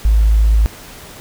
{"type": "tone", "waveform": "sine", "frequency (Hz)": 53.8, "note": "A1", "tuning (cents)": -38, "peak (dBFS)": -7, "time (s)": [0.05, 0.66], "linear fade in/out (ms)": 0, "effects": ["tanh soft clip ceiling -3 dBFS", "pink hiss -36 dBFS RMS until 1.2 s"]}